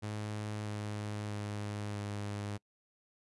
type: tone with pitch steps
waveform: sawtooth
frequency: 105.9 / 104.8 / 103.72 / 102.65 Hz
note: G#2 / G#2 / G#2 / G#2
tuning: +34 / +16 / -2 / -20 cents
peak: -33 dBFS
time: 0.02-2.58 s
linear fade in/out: 20 ms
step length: 640 ms
effects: noise-tail reverb RT60 0.1 s tail -26 dB re dry + resampled to 24000 Hz

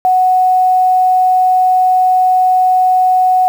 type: tone with quantisation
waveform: sine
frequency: 740 Hz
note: F#5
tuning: in tune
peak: -7 dBFS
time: 0.05-3.48 s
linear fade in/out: 0 ms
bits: 6
effects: none

